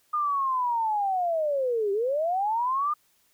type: linear two-way sweep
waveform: sine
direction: down then up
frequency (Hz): 1225 to 387.4 to 1225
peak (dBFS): -23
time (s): 0.13-2.94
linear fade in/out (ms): 10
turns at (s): 1.92
effects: white hiss -66 dBFS RMS until 3.33 s